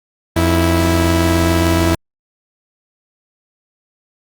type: tone pair together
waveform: sawtooth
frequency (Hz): 86.8 / 327.7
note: F2 / E4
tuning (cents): -10 / -10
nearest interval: octave + major seventh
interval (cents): 2300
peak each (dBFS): -10 / -11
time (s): 0.36-1.95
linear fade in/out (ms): 5
effects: Opus 24 kbps